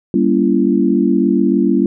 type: chord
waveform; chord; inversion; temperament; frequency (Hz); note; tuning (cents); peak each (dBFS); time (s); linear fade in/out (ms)
sine; G diminished seventh; none; just; 196 / 235.2 / 282.2 / 338.7; G3 / Bb3 / Db4 / Fb4; 0 / +16 / +31 / +47; -16; 0.14-1.86; 2
effects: none

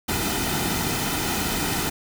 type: noise with comb filter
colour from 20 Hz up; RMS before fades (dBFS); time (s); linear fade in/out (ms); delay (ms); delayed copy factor
pink; -25; 0.08-1.9; 10; 1.8; -0.6
effects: none

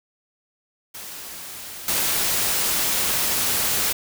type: noise with level steps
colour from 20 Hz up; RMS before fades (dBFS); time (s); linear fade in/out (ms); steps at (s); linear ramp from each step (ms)
white; -36 / -22; 0.94-3.93; 10; 1.88; 2
effects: none

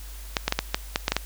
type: clicks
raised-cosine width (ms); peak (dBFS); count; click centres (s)
0.2; -4; 9; 0.368 / 0.48 / 0.524 / 0.59 / 0.745 / 0.959 / 1.081 / 1.12 / 1.166
effects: added 50 Hz sine -37 dBFS peak until 1.25 s + white hiss -46 dBFS RMS until 1.25 s

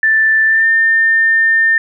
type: tone with pitch glide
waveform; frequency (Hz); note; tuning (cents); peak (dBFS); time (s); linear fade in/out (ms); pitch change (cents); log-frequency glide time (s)
sine; 1766 to 1800; A6 to A6; +6 to +39; -8; 0.03-1.78; 2; +33; 0.46-0.66
effects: none

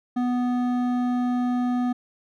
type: tone with hard clipping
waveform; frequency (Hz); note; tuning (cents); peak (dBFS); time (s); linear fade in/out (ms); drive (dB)
triangle; 246.9; B3; 0; -23; 0.16-1.93; 10; 14
effects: none

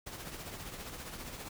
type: noise with tremolo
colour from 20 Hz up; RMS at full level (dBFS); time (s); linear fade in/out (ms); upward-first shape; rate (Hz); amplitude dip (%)
pink; -42; 0.06-1.49; 10; triangle; 15; 55
effects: none

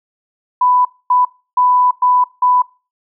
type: tone bursts at uneven times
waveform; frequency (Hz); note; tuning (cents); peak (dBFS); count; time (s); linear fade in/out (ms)
sine; 995; B5; +13; -9; 5; 0.61-0.85 / 1.1-1.25 / 1.57-1.91 / 2.02-2.24 / 2.42-2.62; 5
effects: noise-tail reverb RT60 0.3 s tail -21 dB re dry

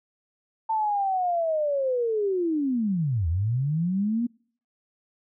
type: linear two-way sweep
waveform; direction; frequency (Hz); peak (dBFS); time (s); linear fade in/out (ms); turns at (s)
sine; down then up; 897 to 77.78 to 243.6; -22; 0.69-4.27; 10; 3.28
effects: noise-tail reverb RT60 0.5 s tail -24 dB re dry

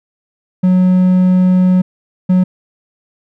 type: tone bursts at uneven times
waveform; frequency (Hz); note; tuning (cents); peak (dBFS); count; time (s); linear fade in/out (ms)
triangle; 183.5; F#3; -14; -5; 2; 0.63-1.82 / 2.29-2.44; 10
effects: none

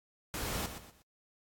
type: noise with echo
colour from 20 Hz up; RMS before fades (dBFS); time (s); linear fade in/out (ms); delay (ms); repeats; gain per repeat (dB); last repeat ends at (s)
pink; -37; 0.34-0.66; 0; 120; 3; -9; 1.02
effects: AAC 64 kbps

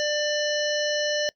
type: harmonic tone with a mistuned harmonic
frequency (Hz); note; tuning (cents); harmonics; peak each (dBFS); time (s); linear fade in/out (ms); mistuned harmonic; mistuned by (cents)
595; D5; +22; 1 / 3 / 5 / 7 / 9 / 10; -25 / -30 / -32 / -33 / -35 / -35; 0-1.29; 0; 9; +20
effects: noise-tail reverb RT60 0.1 s tail -23 dB re dry

